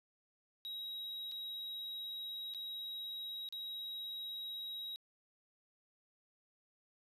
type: tone with dropouts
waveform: triangle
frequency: 3829 Hz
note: A#7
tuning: 46 cents sharp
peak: -40 dBFS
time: 0.65-4.96 s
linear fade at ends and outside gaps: 0 ms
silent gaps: 1.315-1.32 / 2.538-2.547 / 3.488-3.525 s
effects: resampled to 32000 Hz